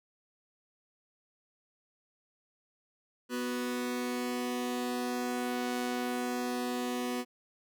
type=tone pair together; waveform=sawtooth; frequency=246.6 / 370 Hz; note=B3 / F#4; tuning=-2 / 0 cents; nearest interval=perfect fifth; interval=702 cents; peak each=-29 / -34 dBFS; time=3.29-7.25 s; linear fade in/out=50 ms; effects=none